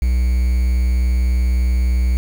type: tone with quantisation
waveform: triangle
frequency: 61.74 Hz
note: B1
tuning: in tune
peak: -11 dBFS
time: 0.02-2.17 s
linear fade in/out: 0 ms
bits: 6
effects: none